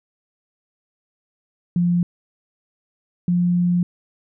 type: tone pair in turn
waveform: sine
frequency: 174.61 / 176.23 Hz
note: F3 / F3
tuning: 0 / +16 cents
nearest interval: unison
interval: 16 cents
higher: second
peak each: -15 dBFS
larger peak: neither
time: 1.76-2.03 / 3.28-3.83 s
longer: second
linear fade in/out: 2 ms
effects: none